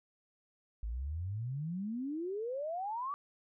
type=exponential sweep; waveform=sine; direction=up; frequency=51.91 to 1174.7 Hz; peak=-35 dBFS; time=0.83-3.14 s; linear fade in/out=0 ms; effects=none